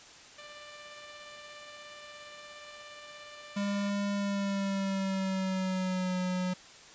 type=tone with tremolo; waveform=10% pulse; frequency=592 Hz; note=D5; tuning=14 cents sharp; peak=-37 dBFS; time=0.38-3.9 s; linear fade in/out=5 ms; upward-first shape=triangle; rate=17 Hz; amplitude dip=30%
type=tone with pitch glide; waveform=square; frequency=201.6 to 182.74 Hz; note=G3 to F#3; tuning=+49 to -21 cents; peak=-30 dBFS; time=3.56-6.54 s; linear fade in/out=10 ms; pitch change=-170 cents; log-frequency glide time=4.14-6.18 s
effects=white hiss -52 dBFS RMS until 6.94 s + resampled to 16000 Hz